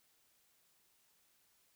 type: silence
effects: white hiss -73 dBFS RMS until 1.75 s